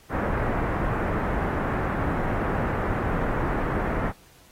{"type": "low-pass noise", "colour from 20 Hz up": "pink", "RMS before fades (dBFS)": -26, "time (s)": [0.09, 4.13], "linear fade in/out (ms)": 50, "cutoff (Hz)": 1700, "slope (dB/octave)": 24, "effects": ["pink hiss -55 dBFS RMS until 4.51 s", "AAC 48 kbps"]}